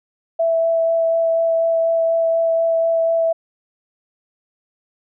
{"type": "tone with vibrato", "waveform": "sine", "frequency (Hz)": 660, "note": "E5", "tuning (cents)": 2, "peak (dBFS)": -14, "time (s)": [0.39, 3.33], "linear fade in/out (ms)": 10, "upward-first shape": "sine", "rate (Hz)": 4.1, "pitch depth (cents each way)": 8, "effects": []}